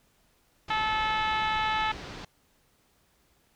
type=low-pass noise; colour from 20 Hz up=pink; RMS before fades=-41 dBFS; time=0.68-2.25 s; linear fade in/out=5 ms; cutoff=5300 Hz; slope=24 dB/octave
type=harmonic tone; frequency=434.3 Hz; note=A4; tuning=23 cents flat; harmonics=2 / 3 / 4 / 5 / 6 / 7 / 8 / 9; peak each=-28 / -32 / -34 / -36 / -38 / -39 / -40 / -41 dBFS; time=0.7-1.92 s; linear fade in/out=5 ms
effects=pink hiss -67 dBFS RMS until 3.55 s